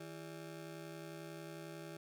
25% pulse ring-modulated tone, 246.9 Hz, B3, in tune, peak -40 dBFS, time 0-1.97 s, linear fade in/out 5 ms, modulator 87.9 Hz, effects none

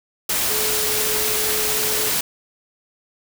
sine tone in noise, 429.1 Hz, A4, 43 cents flat, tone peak -28 dBFS, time 0.5-2.1 s, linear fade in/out 5 ms, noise white, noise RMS -21 dBFS, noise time 0.29-2.21 s, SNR -10 dB, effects none

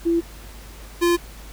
sine / square tone pair in turn, 336.8 / 345.7 Hz, E4 / F4, +37 / -18 cents, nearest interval unison, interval 45 cents, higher second, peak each -16 dBFS, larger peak neither, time 0.05-0.21 / 1.01-1.17 s, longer neither, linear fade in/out 20 ms, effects added 51 Hz sine -39 dBFS peak until 1.52 s + pink hiss -44 dBFS RMS until 1.52 s

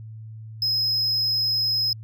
triangle tone, 5110 Hz, D#8, 45 cents sharp, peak -19 dBFS, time 0.62-1.93 s, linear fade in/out 2 ms, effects added 110 Hz sine -36 dBFS peak until 2.03 s

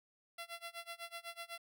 10% pulse tone with tremolo, 680 Hz, F5, 46 cents flat, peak -34 dBFS, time 0.38-1.58 s, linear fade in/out 5 ms, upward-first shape sine, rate 8 Hz, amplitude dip 95%, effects none

